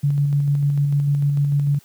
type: tone with tremolo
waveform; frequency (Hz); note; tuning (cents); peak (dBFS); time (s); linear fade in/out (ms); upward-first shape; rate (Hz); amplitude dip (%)
sine; 143.1; D3; -45; -14; 0.03-1.79; 10; square; 6.7; 25
effects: white hiss -53 dBFS RMS until 1.84 s + high-pass 80 Hz 12 dB/octave